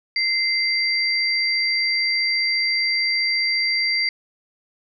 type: tone pair together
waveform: sine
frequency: 2081 / 4706 Hz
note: C7 / D8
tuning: -10 / +3 cents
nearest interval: octave + major second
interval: 1413 cents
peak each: -21 dBFS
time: 0.16-4.09 s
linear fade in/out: 2 ms
effects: none